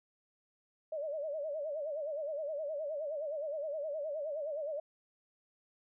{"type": "tone with vibrato", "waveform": "sine", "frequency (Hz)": 600, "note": "D5", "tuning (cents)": 37, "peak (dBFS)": -35, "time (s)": [0.92, 4.8], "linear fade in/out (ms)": 5, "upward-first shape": "sine", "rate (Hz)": 9.6, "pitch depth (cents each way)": 120, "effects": []}